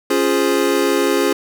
square chord, Db major seventh, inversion none, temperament equal, 277.2 / 349.2 / 415.3 / 523.3 Hz, Db4 / F4 / Ab4 / C5, 0 / 0 / 0 / 0 cents, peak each -21 / -20 / -19 / -23 dBFS, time 0.1-1.33 s, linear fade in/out 5 ms, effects none

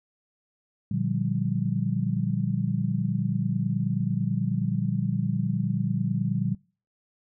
sine chord, G minor seventh, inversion first, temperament just, 117.6 / 147 / 176.4 / 196 Hz, Bb2 / D3 / F3 / G3, +16 / +2 / +18 / 0 cents, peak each -29 dBFS, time 0.91-6.55 s, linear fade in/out 5 ms, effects noise-tail reverb RT60 0.4 s tail -26 dB re dry

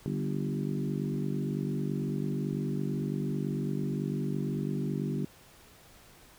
harmonic tone with a mistuned harmonic, 49 Hz, G1, in tune, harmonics 3 / 4 / 5 / 6 / 7 / 8, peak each -33 / -35 / -37 / -39 / -40 / -41 dBFS, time 0.06-5.25 s, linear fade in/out 0 ms, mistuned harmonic 4, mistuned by -29 cents, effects pink hiss -56 dBFS RMS until 6.38 s

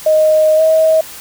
sine tone with pitch glide, 622.3 to 636.5 Hz, D#5 to D#5, 0 to +39 cents, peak -7 dBFS, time 0.06-1.01 s, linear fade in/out 5 ms, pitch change +39 cents, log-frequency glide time 0.56-0.61 s, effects white hiss -32 dBFS RMS until 1.2 s

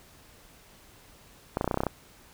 clicks, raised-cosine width 1 ms, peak -12 dBFS, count 10, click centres 1.571 / 1.611 / 1.644 / 1.677 / 1.712 / 1.743 / 1.774 / 1.805 / 1.835 / 1.867 s, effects pink hiss -55 dBFS RMS until 2.33 s

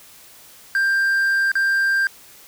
triangle tone with dropouts, 1585 Hz, G6, 19 cents sharp, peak -14 dBFS, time 0.75-2.07 s, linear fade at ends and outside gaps 1 ms, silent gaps 1.517-1.554 s, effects white hiss -46 dBFS RMS until 2.47 s

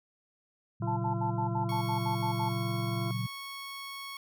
sine chord, F# major, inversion first, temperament equal, 116.54 / 138.59 / 185 Hz, A#2 / C#3 / F#3, 0 / 0 / 0 cents, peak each -32 / -38 / -37 dBFS, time 0.8-3.27 s, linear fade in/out 10 ms
harmonic tone, 340 Hz, F4, 46 cents flat, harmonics 1 / 2 / 3 / 4, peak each -38 / -42 / -44 / -48 dBFS, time 0.82-3.11 s, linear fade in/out 2 ms
sine tone bursts, 880 Hz, A5, in tune, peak -30 dBFS, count 10, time 0.87-2.491 s, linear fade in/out 10 ms, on 100 ms, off 69 ms
15% pulse tone, 1104 Hz, C#6, 7 cents flat, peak -33 dBFS, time 1.69-4.17 s, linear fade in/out 2 ms
effects none

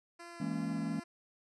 10% pulse tone with vibrato, 341.1 Hz, F4, 41 cents flat, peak -39 dBFS, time 0.19-1.04 s, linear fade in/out 10 ms, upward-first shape sine, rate 2.8 Hz, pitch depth 10 cents each way
triangle chord, A# half-diminished seventh, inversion second, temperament equal, 164.81 / 207.7 / 233.1 / 277.2 Hz, E3 / G#3 / A#3 / C#4, 0 / 0 / 0 / 0 cents, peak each -37 dBFS, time 0.4-1 s, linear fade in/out 5 ms
effects resampled to 24000 Hz

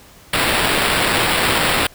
violet noise with sample-and-hold, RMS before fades -17 dBFS, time 0.33-1.87 s, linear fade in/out 5 ms, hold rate 6300 Hz, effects pink hiss -45 dBFS RMS until 1.94 s

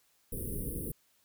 pink band-stop noise, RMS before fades -37 dBFS, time 0.32-0.92 s, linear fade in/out 5 ms, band 500 to 9200 Hz, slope 96 dB/octave, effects white hiss -70 dBFS RMS until 1.24 s

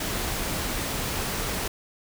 pink noise, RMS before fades -29 dBFS, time 0-1.68 s, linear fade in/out 5 ms, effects none

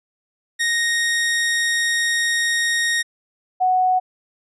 sawtooth / sine tone pair in turn, 1864.7 / 740 Hz, A#6 / F#5, 0 / 0 cents, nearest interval octave + major third, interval 1600 cents, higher first, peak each -14 dBFS, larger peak neither, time 0.59-3.03 / 3.6-4 s, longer first, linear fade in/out 20 ms, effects resampled to 24000 Hz

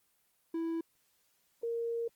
triangle / sine tone pair in turn, 329.6 / 464.9 Hz, E4 / A#4, 0 / -5 cents, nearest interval tritone, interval 595 cents, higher second, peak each -30 / -32 dBFS, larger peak first, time 0.54-0.81 / 1.63-2.08 s, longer second, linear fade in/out 5 ms, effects white hiss -73 dBFS RMS until 2.15 s + Opus 24 kbps

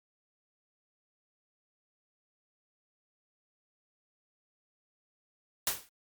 white noise with exponential decay, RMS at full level -26 dBFS, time 5.67-5.89 s, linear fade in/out 2 ms, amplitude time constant 46 ms, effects Opus 48 kbps

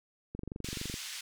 click train, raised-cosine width 3 ms, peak -26 dBFS, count 15, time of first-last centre 0.35-0.941 s, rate 23.7 Hz
white band-pass noise, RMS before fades -42 dBFS, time 0.64-1.21 s, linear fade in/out 5 ms, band 2100 to 5900 Hz, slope 12 dB/octave
effects none

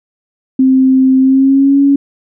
sine tone with pitch glide, 262.2 to 279.4 Hz, C4 to C#4, +4 to +14 cents, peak -5 dBFS, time 0.59-1.96 s, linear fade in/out 5 ms, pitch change +110 cents, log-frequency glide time 1.19-1.8 s, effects none

